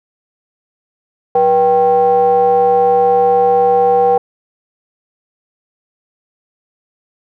triangle ring-modulated tone, 148.5 Hz, D3, 20 cents sharp, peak -3 dBFS, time 1.35-4.18 s, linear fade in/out 5 ms, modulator 632 Hz, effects none

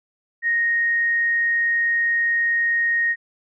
sine tone, 1864.7 Hz, A#6, in tune, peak -17 dBFS, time 0.42-3.16 s, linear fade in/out 50 ms, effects none

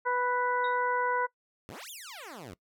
harmonic tone, 493.9 Hz, B4, in tune, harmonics 1 / 2 / 3 / 4, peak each -32 / -29 / -32 / -40 dBFS, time 0.05-1.27 s, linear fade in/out 20 ms
sine tone with exponential decay, 3762 Hz, A#7, 15 cents sharp, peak -38 dBFS, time 0.64-0.81 s, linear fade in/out 5 ms, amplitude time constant 35 ms
10% pulse exponential two-way sweep, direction up then down, 77.78 to 3715 to 77.78 Hz, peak -34 dBFS, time 1.69-2.54 s, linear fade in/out 0 ms, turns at 1.9 s
effects noise-tail reverb RT60 0.1 s tail -21 dB re dry

